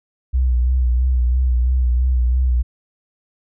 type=tone with vibrato; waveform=sine; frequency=62.3 Hz; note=B1; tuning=16 cents sharp; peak=-13 dBFS; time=0.33-2.63 s; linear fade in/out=20 ms; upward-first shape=sine; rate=3 Hz; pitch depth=52 cents each way; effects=none